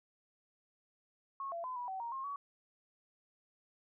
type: tone with pitch steps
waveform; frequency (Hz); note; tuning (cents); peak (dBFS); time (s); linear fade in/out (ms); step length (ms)
sine; 1093 / 679 / 1016 / 975 / 762 / 936 / 1069 / 1130; C#6 / F5 / B5 / B5 / G5 / A#5 / C6 / C#6; -25 / -49 / +49 / -23 / -49 / +7 / +37 / +33; -38; 1.4-2.36; 2; 120
effects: none